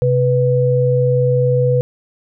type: tone pair together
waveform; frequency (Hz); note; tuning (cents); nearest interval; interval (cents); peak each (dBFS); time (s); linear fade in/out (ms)
sine; 130.81 / 493.9; C3 / B4; 0 / 0; octave + major seventh; 2300; -14; 0.02-1.81; 0
effects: none